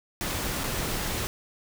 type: noise with dropouts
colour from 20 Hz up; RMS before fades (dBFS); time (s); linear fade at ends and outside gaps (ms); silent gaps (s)
pink; -30; 0.21-1.27; 0; 0.636-0.64
effects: none